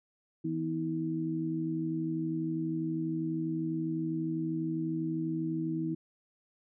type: tone cluster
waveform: sine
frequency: 161.2 / 249 / 321.3 Hz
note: E3 / B3 / E4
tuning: -38 / +14 / -44 cents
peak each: -35 / -40 / -32 dBFS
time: 0.44-5.95 s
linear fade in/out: 10 ms
effects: none